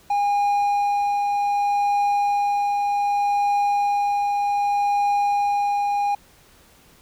triangle tone with tremolo, 814 Hz, G#5, 35 cents flat, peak -15 dBFS, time 0.1-6.15 s, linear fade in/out 5 ms, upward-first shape triangle, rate 0.65 Hz, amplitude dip 25%, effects pink hiss -53 dBFS RMS until 7.01 s

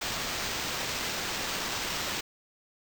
violet noise with sample-and-hold, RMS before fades -33 dBFS, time 0.01-2.21 s, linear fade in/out 10 ms, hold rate 11025 Hz, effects none

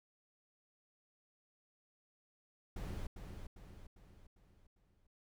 brown noise with echo, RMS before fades -42 dBFS, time 2.76-3.07 s, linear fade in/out 5 ms, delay 400 ms, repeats 5, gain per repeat -6 dB, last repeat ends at 5.07 s, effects none

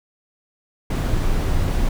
brown noise, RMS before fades -19 dBFS, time 0.9-1.89 s, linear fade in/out 5 ms, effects none

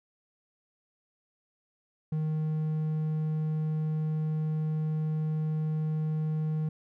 triangle tone, 155.56 Hz, D#3, in tune, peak -25 dBFS, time 2.12-6.69 s, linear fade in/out 5 ms, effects none

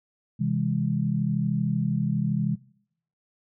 sine chord, C augmented, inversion none, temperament just, 130.81 / 163.52 / 204.4 Hz, C3 / E3 / G#3, 0 / -14 / -27 cents, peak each -27 dBFS, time 0.39-2.56 s, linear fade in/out 20 ms, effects noise-tail reverb RT60 0.7 s tail -22 dB re dry

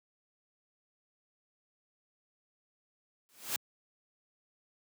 white noise with exponential growth, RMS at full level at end -30 dBFS, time 3.29-3.56 s, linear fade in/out 0 ms, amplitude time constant 57 ms, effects high-pass 150 Hz 12 dB/octave

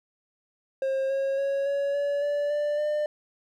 triangle tone with pitch steps, 535 / 543.7 / 552.6 / 561.6 / 570.8 / 580.1 / 589.5 / 599.1 Hz, C5 / C#5 / C#5 / C#5 / D5 / D5 / D5 / D5, +38 / -34 / -6 / +22 / -49 / -21 / +6 / +34 cents, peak -22 dBFS, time 0.82-3.06 s, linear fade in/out 2 ms, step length 280 ms, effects none

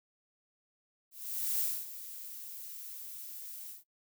violet noise with ADSR envelope, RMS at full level -31 dBFS, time 1.11-3.84 s, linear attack 490 ms, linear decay 250 ms, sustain -14 dB, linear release 150 ms, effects noise-tail reverb RT60 0.1 s tail -20 dB re dry

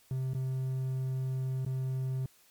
triangle tone with dropouts, 130.81 Hz, C3, in tune, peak -28 dBFS, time 0.11-2.26 s, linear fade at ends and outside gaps 2 ms, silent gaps 0.335-0.348 / 1.65-1.663 s, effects white hiss -63 dBFS RMS until 2.5 s + MP3 96 kbps

